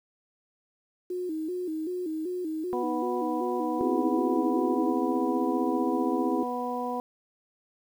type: tone with vibrato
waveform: sine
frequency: 337.4 Hz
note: E4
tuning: 40 cents sharp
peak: -29 dBFS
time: 1.1-4.9 s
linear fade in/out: 5 ms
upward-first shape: square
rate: 2.6 Hz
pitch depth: 120 cents each way
type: harmonic tone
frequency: 246.2 Hz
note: B3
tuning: 5 cents flat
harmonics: 1 / 2 / 3 / 4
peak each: -34 / -34 / -34 / -34 dBFS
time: 2.73-7 s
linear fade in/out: 0 ms
type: chord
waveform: sine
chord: C augmented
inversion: none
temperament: just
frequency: 261.6 / 327 / 408.8 Hz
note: C4 / E4 / G#4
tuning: 0 / -14 / -27 cents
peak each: -29 / -29 / -32 dBFS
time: 3.81-6.43 s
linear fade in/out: 0 ms
effects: 9-bit